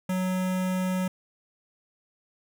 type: tone with notch filter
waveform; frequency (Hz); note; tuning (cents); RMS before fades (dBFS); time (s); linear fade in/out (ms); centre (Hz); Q
square; 185; F#3; 0; -27; 0.09-1.08; 5; 4400; 1.8
effects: none